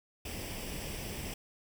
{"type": "noise with comb filter", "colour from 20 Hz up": "pink", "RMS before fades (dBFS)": -40, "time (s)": [0.25, 1.34], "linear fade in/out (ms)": 5, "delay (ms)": 0.37, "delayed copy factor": 0.6, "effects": []}